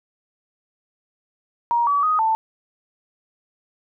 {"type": "tone with pitch steps", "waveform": "sine", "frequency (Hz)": [944, 1143, 1249, 887], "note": ["A#5", "D6", "D#6", "A5"], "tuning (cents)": [22, -47, 6, 14], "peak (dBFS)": -16, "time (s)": [1.71, 2.35], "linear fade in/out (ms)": 0, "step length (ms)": 160, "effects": []}